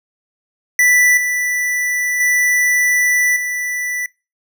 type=tone with level steps; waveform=square; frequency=1975.5 Hz; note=B6; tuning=in tune; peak=-10 / -17 / -13 / -20 dBFS; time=0.79-4.06 s; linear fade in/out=2 ms; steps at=1.17 / 2.2 / 3.36 s; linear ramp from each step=5 ms; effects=noise-tail reverb RT60 0.3 s tail -25 dB re dry